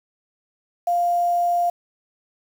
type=tone with quantisation; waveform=sine; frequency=698.5 Hz; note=F5; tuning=in tune; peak=-17 dBFS; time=0.87-1.7 s; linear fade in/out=5 ms; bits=7; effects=none